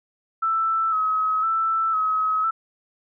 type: tone with vibrato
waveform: sine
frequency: 1301 Hz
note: E6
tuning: 23 cents flat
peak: -19 dBFS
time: 0.42-2.51 s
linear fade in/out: 10 ms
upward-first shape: square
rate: 0.99 Hz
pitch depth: 32 cents each way
effects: none